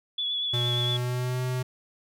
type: tone with vibrato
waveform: sine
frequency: 3412 Hz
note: G#7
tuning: 46 cents sharp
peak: -26 dBFS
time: 0.18-0.97 s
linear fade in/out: 5 ms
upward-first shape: triangle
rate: 8.6 Hz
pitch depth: 30 cents each way
type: tone with pitch glide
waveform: square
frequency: 121.3 to 127.04 Hz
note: B2 to B2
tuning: -31 to +49 cents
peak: -27 dBFS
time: 0.53-1.63 s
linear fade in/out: 10 ms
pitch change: +80 cents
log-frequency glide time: 0.78-1.43 s
effects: none